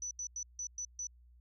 sine tone bursts at uneven times, 5960 Hz, F#8, 12 cents sharp, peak -37 dBFS, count 6, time 0.02-0.11 / 0.19-0.27 / 0.36-0.43 / 0.59-0.67 / 0.78-0.85 / 0.99-1.07 s, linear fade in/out 2 ms, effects added 60 Hz sine -58 dBFS peak until 1.4 s

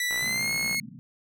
sawtooth tone with pitch glide, 1968 to 2171 Hz, B6 to C#7, -7 to -37 cents, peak -22 dBFS, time 0-0.8 s, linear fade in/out 2 ms, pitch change +170 cents, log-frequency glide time 0.16-0.51 s
click train, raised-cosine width 0.5 ms, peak -23 dBFS, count 39, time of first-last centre 0.11-0.745 s, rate 59.8 Hz
pink band-pass noise, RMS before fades -42 dBFS, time 0.22-0.99 s, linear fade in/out 0 ms, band 120 to 260 Hz, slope 96 dB/octave
effects none

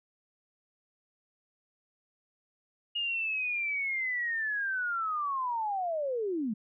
sine linear sweep, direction down, 2863 to 200 Hz, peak -29 dBFS, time 2.95-6.54 s, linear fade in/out 10 ms, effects none

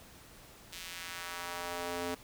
square tone with high-pass filter sweep, 87.31 Hz, F2, in tune, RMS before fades -40 dBFS, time 0.72-2.15 s, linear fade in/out 10 ms, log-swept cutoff 3100 to 320 Hz, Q 1, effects pink hiss -55 dBFS RMS until 2.23 s

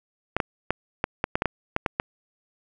clicks, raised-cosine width 0.5 ms, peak -7 dBFS, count 11, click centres 0.366 / 0.402 / 0.706 / 1.041 / 1.241 / 1.355 / 1.421 / 1.457 / 1.764 / 1.862 / 1.999 s, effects none

